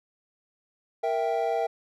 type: chord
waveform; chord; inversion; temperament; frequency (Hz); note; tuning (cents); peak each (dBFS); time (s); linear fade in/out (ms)
triangle; E diminished; second; equal; 466.2 / 659.3 / 784; Bb4 / E5 / G5; 0 / 0 / 0; -27 / -26 / -27; 1.03-1.67; 10
effects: none